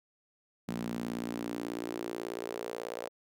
sawtooth tone with high-pass filter sweep, 58.27 Hz, A#1, in tune, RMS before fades -38 dBFS, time 0.68-3.09 s, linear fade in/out 5 ms, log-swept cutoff 200 to 520 Hz, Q 3.3, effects none

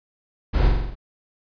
brown noise with echo, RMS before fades -18 dBFS, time 0.53-0.69 s, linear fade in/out 20 ms, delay 44 ms, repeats 6, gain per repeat -3 dB, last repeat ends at 0.954 s, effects resampled to 11025 Hz

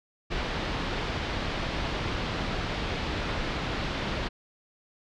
pink low-pass noise, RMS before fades -31 dBFS, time 0.3-4.29 s, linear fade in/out 20 ms, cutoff 4300 Hz, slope 24 dB/octave, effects none

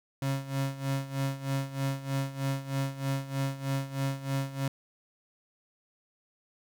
35% pulse tone with tremolo, 136.5 Hz, C#3, 26 cents flat, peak -25 dBFS, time 0.22-4.68 s, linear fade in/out 2 ms, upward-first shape sine, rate 3.2 Hz, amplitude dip 80%, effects 11-bit

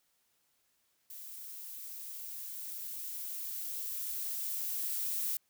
violet noise with level ramp, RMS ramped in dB -47 to -34 dBFS, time 1.1-5.37 s, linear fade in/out 2 ms, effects white hiss -75 dBFS RMS until 5.49 s

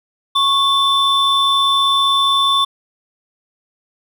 triangle tone pair together, 1101 / 3525 Hz, C#6 / A7, -12 / +2 cents, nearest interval octave + minor sixth, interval 2014 cents, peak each -13 dBFS, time 0.35-2.65 s, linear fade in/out 10 ms, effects none

